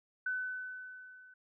sine tone with level ramp, 1507 Hz, F#6, 31 cents sharp, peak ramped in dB -31 to -55 dBFS, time 0.26-1.34 s, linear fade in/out 5 ms, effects none

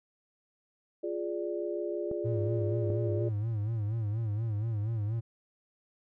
sine chord, D diminished, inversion first, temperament equal, 349.2 / 415.3 / 587.3 Hz, F4 / Ab4 / D5, 0 / 0 / 0 cents, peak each -34 / -36 / -37 dBFS, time 1.03-3.29 s, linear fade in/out 10 ms
clicks, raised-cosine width 2 ms, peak -25 dBFS, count 2, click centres 2.114 / 2.902 s
triangle tone with vibrato, 108.8 Hz, A2, 19 cents flat, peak -27 dBFS, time 2.24-5.21 s, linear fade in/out 20 ms, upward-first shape sine, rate 4.2 Hz, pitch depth 110 cents each way
effects none

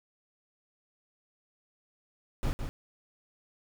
brown noise with echo, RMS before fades -29 dBFS, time 2.43-2.53 s, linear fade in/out 0 ms, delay 160 ms, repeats 1, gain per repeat -6 dB, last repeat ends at 2.69 s, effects none

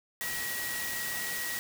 sine tone in noise, 1913 Hz, A#6, 44 cents sharp, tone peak -36 dBFS, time 0.21-1.59 s, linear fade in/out 0 ms, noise white, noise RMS -36 dBFS, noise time 0.21-1.59 s, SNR -3 dB, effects none

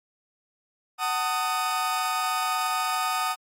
40% pulse chord, D# diminished, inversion first, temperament just, 746.7 / 896 / 1244.5 Hz, F#5 / A5 / D#6, +16 / +31 / 0 cents, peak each -29 / -31 / -26 dBFS, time 0.98-3.36 s, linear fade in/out 50 ms, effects AAC 48 kbps

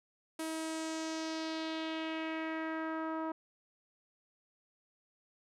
sawtooth tone with low-pass filter sweep, 319.9 Hz, D#4, 48 cents sharp, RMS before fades -38 dBFS, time 0.39-3.32 s, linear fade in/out 5 ms, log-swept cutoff 11000 to 1100 Hz, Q 2.2, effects none

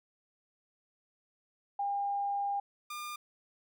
sine / sawtooth tone pair in turn, 804 / 1204.6 Hz, G5 / D6, +44 / +44 cents, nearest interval perfect fifth, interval 700 cents, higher second, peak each -30 / -35 dBFS, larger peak first, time 1.79-2.6 / 2.9-3.16 s, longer first, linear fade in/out 5 ms, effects none

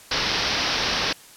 white low-pass noise, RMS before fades -24 dBFS, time 0.11-1.13 s, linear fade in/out 5 ms, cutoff 5700 Hz, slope 96 dB/octave, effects white hiss -47 dBFS RMS until 1.36 s + low-pass 12000 Hz 12 dB/octave

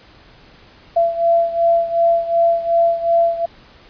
sine beating tone pair, 675 / 677.7 Hz, E5 / E5, +41 / +48 cents, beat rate 2.7 Hz, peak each -14 / -18 dBFS, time 0.96-3.46 s, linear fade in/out 10 ms, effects pink hiss -46 dBFS RMS until 3.89 s + resampled to 11025 Hz

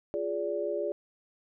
sine chord, D diminished, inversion first, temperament equal with one note detuned, 349.2 / 415.3 / 578.9 Hz, F4 / Ab4 / D5, 0 / 0 / -25 cents, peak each -35 / -33 / -32 dBFS, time 0.14-0.92 s, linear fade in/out 0 ms, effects none

